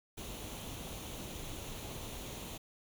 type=noise with comb filter; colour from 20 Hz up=pink; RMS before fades=-44 dBFS; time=0.17-2.58 s; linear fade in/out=10 ms; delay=0.3 ms; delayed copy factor=+0.5; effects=none